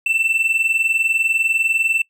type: tone pair together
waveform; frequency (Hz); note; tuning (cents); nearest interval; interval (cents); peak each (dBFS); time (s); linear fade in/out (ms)
triangle; 2655 / 2675; E7 / E7; +12 / +25; unison; 13; -19 / -15; 0.06-2.02; 5
effects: noise-tail reverb RT60 0.1 s tail -24 dB re dry